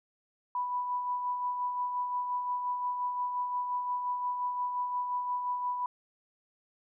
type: tone with tremolo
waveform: sine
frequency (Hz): 987.8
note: B5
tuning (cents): 0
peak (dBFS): -28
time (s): 0.55-5.86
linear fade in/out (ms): 2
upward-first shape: sine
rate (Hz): 5.7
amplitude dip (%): 40
effects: none